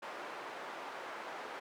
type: band-pass noise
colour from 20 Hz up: white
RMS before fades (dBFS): -45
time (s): 0.02-1.6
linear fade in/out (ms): 10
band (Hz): 420 to 1300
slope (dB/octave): 12
effects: none